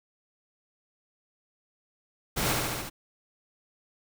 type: noise with echo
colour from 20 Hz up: pink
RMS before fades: -28 dBFS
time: 2.36-2.54 s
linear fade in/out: 20 ms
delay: 72 ms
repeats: 5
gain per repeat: -2 dB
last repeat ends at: 2.9 s
effects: none